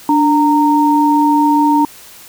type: tone pair together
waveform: sine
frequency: 293.7 / 923.6 Hz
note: D4 / A#5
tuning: 0 / -16 cents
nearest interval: octave + minor sixth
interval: 1984 cents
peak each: -11 dBFS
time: 0.09-1.85 s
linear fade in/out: 2 ms
effects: white hiss -38 dBFS RMS until 2.28 s